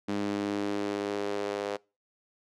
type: tone with high-pass filter sweep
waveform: sawtooth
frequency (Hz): 101.7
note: G#2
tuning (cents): -36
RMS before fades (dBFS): -32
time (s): 0.08-1.77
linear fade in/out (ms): 10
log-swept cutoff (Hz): 250 to 480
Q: 2.7
effects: noise-tail reverb RT60 0.3 s tail -24 dB re dry + low-pass 6000 Hz 12 dB/octave